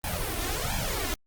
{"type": "noise with flanger", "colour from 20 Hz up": "pink", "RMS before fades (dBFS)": -30, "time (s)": [0.04, 1.14], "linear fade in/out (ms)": 0, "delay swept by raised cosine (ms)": [1.2, 2.9], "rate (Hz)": 1.4, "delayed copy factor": 0.95, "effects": ["Opus 32 kbps"]}